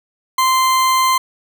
40% pulse tone, 1041 Hz, C6, 9 cents flat, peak -11 dBFS, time 0.38-1.18 s, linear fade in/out 5 ms, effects none

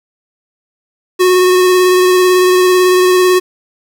square tone with vibrato, 366 Hz, F#4, 19 cents flat, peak -7 dBFS, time 1.19-3.4 s, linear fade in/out 20 ms, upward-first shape sine, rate 18 Hz, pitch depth 16 cents each way, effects 7-bit

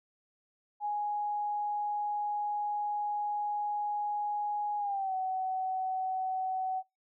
sine tone with pitch glide, 830.6 to 752.9 Hz, G#5 to F#5, 0 to +30 cents, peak -30 dBFS, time 0.8-6.83 s, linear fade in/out 50 ms, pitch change -170 cents, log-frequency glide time 4.78-5.14 s, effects noise-tail reverb RT60 0.2 s tail -25 dB re dry

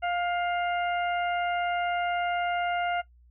harmonic tone with a mistuned harmonic, 702 Hz, F5, 9 cents sharp, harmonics 1 / 2 / 3 / 4, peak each -27 / -33 / -37 / -39 dBFS, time 0.02-3.02 s, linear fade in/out 20 ms, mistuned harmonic 2, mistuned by +16 cents, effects noise-tail reverb RT60 0.1 s tail -17 dB re dry + added 60 Hz sine -54 dBFS peak until 3.3 s

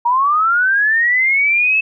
sine linear sweep, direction up, 932.3 to 2629 Hz, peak -11 dBFS, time 0.05-1.81 s, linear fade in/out 10 ms, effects none

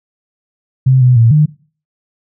sine tone with pitch steps, 130.9 / 125.6 / 115.1 / 151.6 Hz, C3 / B2 / A#2 / D#3, +1 / +30 / -22 / -45 cents, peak -5 dBFS, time 0.86-1.46 s, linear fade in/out 10 ms, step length 150 ms, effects noise-tail reverb RT60 0.4 s tail -20 dB re dry

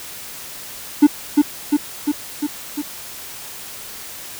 triangle tone with echo, 293.7 Hz, D4, in tune, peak -3 dBFS, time 1.02-1.07 s, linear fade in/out 10 ms, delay 350 ms, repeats 5, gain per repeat -3 dB, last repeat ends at 2.82 s, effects white hiss -34 dBFS RMS until 4.39 s

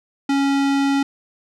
square tone with low-pass filter, 277.2 Hz, C#4, in tune, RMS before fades -18 dBFS, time 0.29-1.03 s, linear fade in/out 5 ms, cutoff 6100 Hz, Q 0.62, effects none

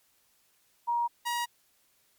sine / sawtooth tone pair in turn, 947 / 954.1 Hz, A#5 / A#5, +27 / +40 cents, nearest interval unison, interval 13 cents, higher second, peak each -25 dBFS, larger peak neither, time 0.87-1.08 / 1.25-1.46 s, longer neither, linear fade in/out 20 ms, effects white hiss -68 dBFS RMS until 2.18 s + MP3 96 kbps

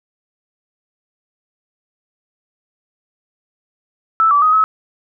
sine tone with pitch steps, 1317 / 1156 / 1254 / 1287 Hz, E6 / D6 / D#6 / E6, -2 / -28 / +13 / -42 cents, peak -9 dBFS, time 4.2-4.64 s, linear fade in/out 0 ms, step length 110 ms, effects none

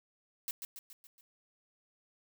blue noise with echo, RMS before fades -37 dBFS, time 0.48-0.51 s, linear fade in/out 0 ms, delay 140 ms, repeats 5, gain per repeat -5 dB, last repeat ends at 1.21 s, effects none

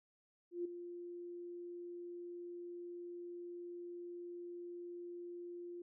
sine tone with ADSR envelope, 349.2 Hz, F4, in tune, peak -35 dBFS, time 0.51-5.82 s, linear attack 140 ms, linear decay 7 ms, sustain -10 dB, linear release 4 ms, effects none

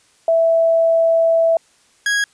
sine / 40% pulse tone pair in turn, 659.3 / 1651.3 Hz, E5 / G#6, 0 / -10 cents, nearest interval octave + major third, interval 1590 cents, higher second, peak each -11 / -14 dBFS, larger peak first, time 0.28-1.57 / 2.06-2.24 s, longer first, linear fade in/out 2 ms, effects white hiss -55 dBFS RMS until 2.33 s + resampled to 22050 Hz

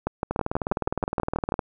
two click trains, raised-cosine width 1 ms, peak -11 / -10 dBFS, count 26 / 10, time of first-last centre 0.31-1.592 / 0.07-1.522 s, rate 19.5 / 6.2 Hz, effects none

